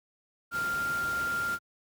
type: tone in noise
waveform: sine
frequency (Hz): 1394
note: F6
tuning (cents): -4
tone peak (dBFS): -28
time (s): 0.51-1.59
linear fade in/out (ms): 50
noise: pink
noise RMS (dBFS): -40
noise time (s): 0.51-1.59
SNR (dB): +9
effects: high-pass 80 Hz 12 dB/octave